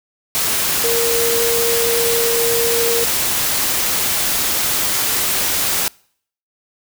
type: tone in noise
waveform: sine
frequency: 466.2 Hz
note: A#4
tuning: in tune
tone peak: -17 dBFS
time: 0.84-3.04 s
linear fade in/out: 0 ms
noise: white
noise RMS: -18 dBFS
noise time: 0.35-5.88 s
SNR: -2 dB
effects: noise-tail reverb RT60 0.6 s tail -26 dB re dry